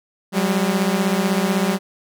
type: beating tone pair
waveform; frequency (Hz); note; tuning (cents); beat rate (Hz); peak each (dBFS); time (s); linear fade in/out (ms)
sawtooth; 185 / 201; F#3 / G3; 0 / +44; 16; -16; 0.32-1.79; 50
effects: none